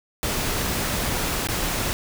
pink noise with dropouts, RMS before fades -25 dBFS, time 0.23-1.93 s, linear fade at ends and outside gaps 0 ms, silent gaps 1.471-1.487 s, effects none

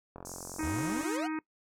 click train, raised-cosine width 1 ms, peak -29 dBFS, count 40, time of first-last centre 0.16-1.032 s, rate 44.7 Hz
pink high-pass noise, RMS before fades -41 dBFS, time 0.25-1.17 s, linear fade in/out 5 ms, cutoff 5800 Hz, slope 48 dB/octave
harmonic tone, 313.1 Hz, D#4, 11 cents sharp, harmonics 1 / 3 / 4 / 5 / 6 / 7 / 8, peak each -32 / -42 / -44 / -46 / -48 / -49 / -50 dBFS, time 0.59-1.39 s, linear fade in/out 2 ms
40% pulse exponential sweep, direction up, 66.4 to 803 Hz, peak -34 dBFS, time 0.62-1.28 s, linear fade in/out 20 ms
effects noise-tail reverb RT60 0.1 s tail -21 dB re dry + low-pass 9000 Hz 12 dB/octave

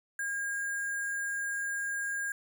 sine tone with sample-and-hold, 1622 Hz, G#6, 41 cents flat, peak -31 dBFS, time 0.19-2.32 s, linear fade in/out 2 ms, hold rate 8820 Hz, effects none

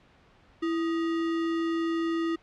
sine tone with sample-and-hold, 331.2 Hz, E4, 8 cents sharp, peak -25 dBFS, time 0.62-2.36 s, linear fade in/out 10 ms, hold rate 1575 Hz, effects pink hiss -59 dBFS RMS until 2.42 s + low-pass 3000 Hz 12 dB/octave

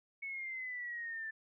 sine exponential sweep, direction down, 2217 to 1760 Hz, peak -39 dBFS, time 0.22-1.31 s, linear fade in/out 10 ms, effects none

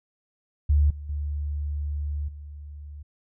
sine tone with level steps, 73.3 Hz, D2, 3 cents flat, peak -16 / -34 / -26 / -37 dBFS, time 0.69-3.03 s, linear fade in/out 10 ms, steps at 0.9 / 1.09 / 2.28 s, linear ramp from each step 5 ms, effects none

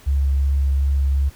sine tone with vibrato, 69 Hz, C#2, 7 cents flat, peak -15 dBFS, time 0.06-1.3 s, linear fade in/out 20 ms, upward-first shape sine, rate 2.7 Hz, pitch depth 11 cents each way, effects pink hiss -48 dBFS RMS until 1.35 s

